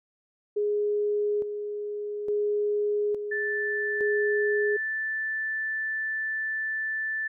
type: tone with tremolo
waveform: sine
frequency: 415.3 Hz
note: G#4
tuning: in tune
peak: -23 dBFS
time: 0.56-4.77 s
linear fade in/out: 10 ms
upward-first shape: square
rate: 0.58 Hz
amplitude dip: 55%
type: tone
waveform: sine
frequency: 1760 Hz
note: A6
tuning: in tune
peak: -27 dBFS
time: 3.31-7.28 s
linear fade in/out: 10 ms
effects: none